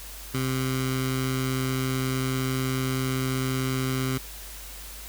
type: tone with notch filter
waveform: 15% pulse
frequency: 130.81 Hz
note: C3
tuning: in tune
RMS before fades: -27 dBFS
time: 0.34-4.18 s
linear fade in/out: 5 ms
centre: 590 Hz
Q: 0.91
effects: added 50 Hz sine -42 dBFS peak until 5.08 s + white hiss -42 dBFS RMS until 5.08 s